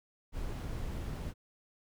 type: noise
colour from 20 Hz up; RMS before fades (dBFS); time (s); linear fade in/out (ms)
brown; -38; 0.32-1.34; 50
effects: none